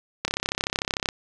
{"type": "click train", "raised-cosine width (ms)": 0.2, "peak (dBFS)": -6, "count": 29, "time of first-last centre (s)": [0.25, 1.088], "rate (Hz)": 33.4, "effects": []}